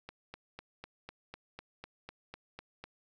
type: click train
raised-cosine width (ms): 0.3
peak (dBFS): -28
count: 12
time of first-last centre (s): 0.09-2.84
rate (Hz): 4
effects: none